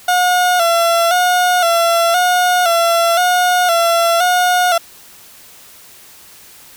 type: tone with vibrato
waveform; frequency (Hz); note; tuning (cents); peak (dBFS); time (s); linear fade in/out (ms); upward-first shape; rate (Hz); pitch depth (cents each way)
30% pulse; 698.5; F5; 0; -8; 0.08-4.78; 5; square; 0.97; 56
effects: white hiss -41 dBFS RMS until 6.76 s